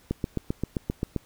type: click train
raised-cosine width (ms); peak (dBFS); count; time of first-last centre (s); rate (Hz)
3; -13; 9; 0.11-1.163; 7.6
effects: pink hiss -58 dBFS RMS until 1.25 s